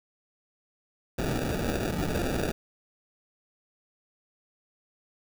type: noise with sample-and-hold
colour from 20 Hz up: violet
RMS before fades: -29 dBFS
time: 1.18-2.52 s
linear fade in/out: 10 ms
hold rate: 1050 Hz
effects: none